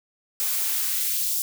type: noise with high-pass filter sweep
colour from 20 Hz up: blue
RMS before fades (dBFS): -25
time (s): 0.4-1.42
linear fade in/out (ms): 0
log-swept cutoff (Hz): 350 to 5300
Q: 0.98
effects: none